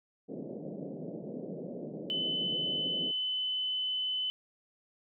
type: band-pass noise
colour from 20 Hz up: pink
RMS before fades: -41 dBFS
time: 0.28-3.12 s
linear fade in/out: 20 ms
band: 150 to 600 Hz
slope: 48 dB/octave
type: tone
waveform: sine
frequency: 3022 Hz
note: F#7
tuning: 36 cents sharp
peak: -30 dBFS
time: 2.1-4.3 s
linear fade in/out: 0 ms
effects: none